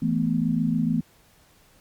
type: chord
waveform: sine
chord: E suspended fourth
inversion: none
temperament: equal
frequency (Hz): 164.81 / 220 / 246.9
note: E3 / A3 / B3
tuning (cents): 0 / 0 / 0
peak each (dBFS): -25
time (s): 0.02-1.01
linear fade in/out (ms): 5
effects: pink hiss -58 dBFS RMS until 1.8 s + Opus 48 kbps